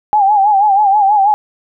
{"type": "tone with vibrato", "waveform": "sine", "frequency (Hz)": 813, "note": "G#5", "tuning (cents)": -37, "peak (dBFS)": -7, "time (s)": [0.13, 1.34], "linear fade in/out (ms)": 0, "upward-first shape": "sine", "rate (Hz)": 6.2, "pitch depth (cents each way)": 91, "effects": []}